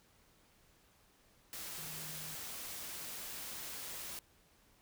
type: tone in noise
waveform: sine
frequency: 155.6 Hz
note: D#3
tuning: in tune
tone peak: -53 dBFS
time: 1.78-2.35 s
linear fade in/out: 0 ms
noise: white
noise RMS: -45 dBFS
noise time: 1.53-4.19 s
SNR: -11 dB
effects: pink hiss -68 dBFS RMS until 4.81 s